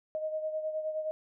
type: beating tone pair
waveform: sine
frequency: 622.3 / 631.9 Hz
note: D#5 / D#5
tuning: 0 / +27 cents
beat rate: 9.6 Hz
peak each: -32 / -40 dBFS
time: 0.15-1.11 s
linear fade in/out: 0 ms
effects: none